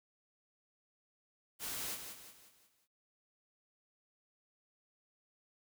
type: noise with echo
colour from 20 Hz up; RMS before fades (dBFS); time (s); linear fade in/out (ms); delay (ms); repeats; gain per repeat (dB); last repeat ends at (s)
white; -41; 1.59-1.98; 50; 180; 5; -7; 2.88
effects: none